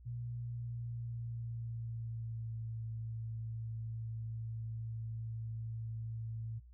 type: tone with pitch glide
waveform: sine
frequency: 119.5 to 112.79 Hz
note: A#2 to A2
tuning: +43 to +43 cents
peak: -39 dBFS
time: 0.05-6.6 s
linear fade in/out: 20 ms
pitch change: -100 cents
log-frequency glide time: 0.3-2.65 s
effects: noise-tail reverb RT60 0.2 s tail -24 dB re dry + added 60 Hz sine -54 dBFS peak until 6.73 s